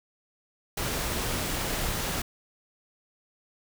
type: noise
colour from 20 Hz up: pink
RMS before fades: -30 dBFS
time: 0.77-2.22 s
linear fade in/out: 5 ms
effects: none